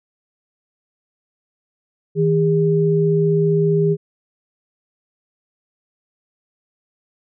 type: tone pair together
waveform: sine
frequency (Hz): 160 / 404.8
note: D#3 / G#4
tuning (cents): +49 / -44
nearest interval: octave + major third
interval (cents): 1607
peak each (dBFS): -16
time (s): 2.15-3.97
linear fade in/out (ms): 50
effects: none